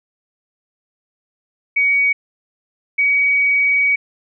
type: tone pair in turn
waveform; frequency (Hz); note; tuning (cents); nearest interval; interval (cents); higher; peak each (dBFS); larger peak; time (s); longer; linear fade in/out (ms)
sine; 2252 / 2261; C#7 / C#7; +27 / +34; unison; 7; second; -12; neither; 1.76-2.13 / 2.98-3.96; second; 10
effects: none